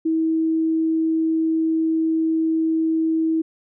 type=tone; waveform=sine; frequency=322 Hz; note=E4; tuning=41 cents flat; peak=-17 dBFS; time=0.05-3.42 s; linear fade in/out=10 ms; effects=none